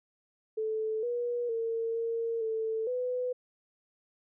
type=tone with pitch steps; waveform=sine; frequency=437.4 / 481.7 / 455.8 / 459.4 / 443.8 / 499.7 Hz; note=A4 / B4 / A#4 / A#4 / A4 / B4; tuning=-10 / -43 / -39 / -25 / +15 / +20 cents; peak=-29 dBFS; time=0.57-3.33 s; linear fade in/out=10 ms; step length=460 ms; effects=none